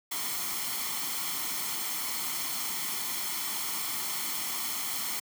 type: noise with comb filter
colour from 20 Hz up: white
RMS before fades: -33 dBFS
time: 0.11-5.2 s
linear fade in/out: 10 ms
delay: 0.93 ms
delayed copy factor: +0.6
effects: high-pass 200 Hz 12 dB/octave